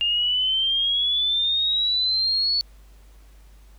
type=exponential sweep; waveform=sine; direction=up; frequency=2811 to 4454 Hz; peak=-19 dBFS; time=0.01-2.61 s; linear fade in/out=0 ms; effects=added 50 Hz sine -46 dBFS peak until 3.78 s + pink hiss -59 dBFS RMS until 3.78 s